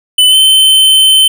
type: tone with pitch glide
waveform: square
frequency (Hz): 3007 to 3076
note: F#7 to G7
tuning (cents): +27 to -33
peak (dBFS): -4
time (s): 0.18-1.28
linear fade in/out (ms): 5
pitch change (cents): +40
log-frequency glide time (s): 0.28-0.35
effects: none

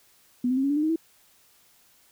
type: tone with pitch steps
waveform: sine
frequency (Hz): 246.9 / 256.9 / 267.4 / 278.3 / 289.6 / 301.3 / 313.6 / 326.4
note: B3 / C4 / C4 / C#4 / D4 / D4 / D#4 / E4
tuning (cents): 0 / -32 / +38 / +7 / -24 / +44 / +14 / -17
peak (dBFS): -21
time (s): 0.44-0.96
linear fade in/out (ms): 5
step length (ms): 65
effects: white hiss -60 dBFS RMS until 2.11 s

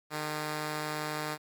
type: tone pair together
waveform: 5% pulse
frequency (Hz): 152.3 / 403.6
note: D#3 / G#4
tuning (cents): -37 / -49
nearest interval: octave + perfect fourth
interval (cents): 1688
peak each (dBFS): -22 / -33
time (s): 0.1-1.38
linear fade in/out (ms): 50
effects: none

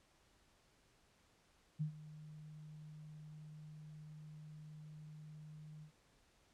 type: tone with ADSR envelope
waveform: sine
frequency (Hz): 153.1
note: D#3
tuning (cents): -28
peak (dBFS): -34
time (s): 1.79-5.92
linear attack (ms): 23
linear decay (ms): 100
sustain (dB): -17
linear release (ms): 94
effects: pink hiss -72 dBFS RMS until 6.53 s + low-pass 9000 Hz 12 dB/octave

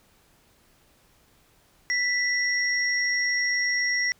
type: tone pair together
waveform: sine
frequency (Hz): 1975.5 / 5588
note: B6 / F8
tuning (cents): 0 / 0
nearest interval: octave + tritone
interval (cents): 1800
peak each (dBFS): -23 / -28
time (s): 1.9-4.12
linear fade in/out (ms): 0
effects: pink hiss -61 dBFS RMS until 4.19 s

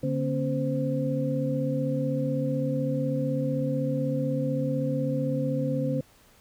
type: tone cluster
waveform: sine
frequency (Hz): 144.4 / 237.3 / 273.2 / 518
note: D3 / A#3 / C#4 / C5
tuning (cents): -29 / +31 / -25 / -17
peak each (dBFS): -28 / -33 / -30 / -30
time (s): 0.03-6.01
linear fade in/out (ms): 5
effects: pink hiss -58 dBFS RMS until 6.4 s

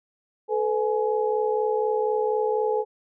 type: tone cluster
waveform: sine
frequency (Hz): 434.3 / 498.4 / 842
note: A4 / B4 / G#5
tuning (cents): -23 / +16 / +24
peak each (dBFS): -23 / -27 / -28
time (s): 0.48-2.85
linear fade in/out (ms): 50
effects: none

